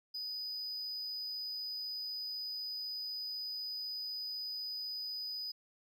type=tone; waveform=triangle; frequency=4978 Hz; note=D#8; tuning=in tune; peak=-37 dBFS; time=0.14-5.52 s; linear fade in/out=10 ms; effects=none